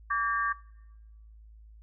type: tone cluster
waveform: sine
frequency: 1151 / 1606 / 1816 Hz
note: D6 / G6 / A#6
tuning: -35 / +41 / -46 cents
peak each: -27 / -32 / -34 dBFS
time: 0.1-0.53 s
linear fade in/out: 10 ms
effects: noise-tail reverb RT60 1.0 s tail -23 dB re dry + added 54 Hz sine -49 dBFS peak until 1.82 s